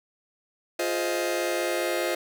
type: chord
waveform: sawtooth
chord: F minor seventh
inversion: none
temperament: just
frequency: 349.2 / 419.1 / 523.8 / 628.6 Hz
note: F4 / Ab4 / C5 / Eb5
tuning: 0 / +16 / +2 / +18 cents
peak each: -25 / -31 / -26 / -26 dBFS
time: 0.79-2.15 s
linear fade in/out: 5 ms
effects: none